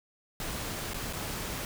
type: noise with dropouts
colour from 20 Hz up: pink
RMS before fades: -36 dBFS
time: 0.4-1.65 s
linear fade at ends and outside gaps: 1 ms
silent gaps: 0.935-0.943 / 1.128-1.133 s
effects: none